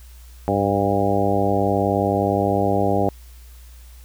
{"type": "harmonic tone with a mistuned harmonic", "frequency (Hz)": 99.4, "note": "G2", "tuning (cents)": 25, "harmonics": [1, 2, 3, 4, 5, 6, 7, 8], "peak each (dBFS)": [-25, -25, -25, -25, -25, -25, -25, -25], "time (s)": [0.48, 3.09], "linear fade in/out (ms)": 0, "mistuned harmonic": 8, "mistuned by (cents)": 25, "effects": ["added 60 Hz sine -40 dBFS peak until 4.04 s", "white hiss -52 dBFS RMS until 4.04 s"]}